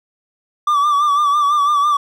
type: tone with vibrato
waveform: triangle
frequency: 1167 Hz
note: D6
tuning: 11 cents flat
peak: -10 dBFS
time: 0.67-1.97 s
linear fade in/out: 5 ms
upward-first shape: sine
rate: 6 Hz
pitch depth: 56 cents each way
effects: none